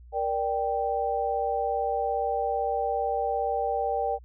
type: chord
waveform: sine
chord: G minor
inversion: first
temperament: just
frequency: 470.4 / 588 / 784 Hz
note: Bb4 / D5 / G5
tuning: +16 / +2 / 0 cents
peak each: -30 / -31 / -27 dBFS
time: 0.12-4.19 s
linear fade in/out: 50 ms
effects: added 60 Hz sine -46 dBFS peak until 4.24 s